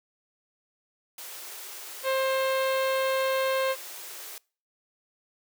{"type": "high-pass noise", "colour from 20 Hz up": "white", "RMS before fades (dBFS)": -41, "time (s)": [1.18, 4.38], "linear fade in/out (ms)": 2, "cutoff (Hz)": 320, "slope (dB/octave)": 96}
{"type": "harmonic tone", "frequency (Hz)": 530, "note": "C5", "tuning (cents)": 22, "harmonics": [1, 2, 3, 4, 5, 6, 7, 8], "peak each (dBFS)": [-25, -31, -35, -37, -39, -41, -42, -43], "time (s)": [2.03, 3.76], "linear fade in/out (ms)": 50}
{"effects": ["noise-tail reverb RT60 0.4 s tail -25 dB re dry"]}